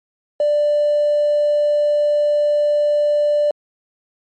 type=tone with hard clipping; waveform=triangle; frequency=590 Hz; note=D5; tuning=8 cents sharp; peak=-13 dBFS; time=0.4-3.51 s; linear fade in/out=2 ms; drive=3 dB; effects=MP3 48 kbps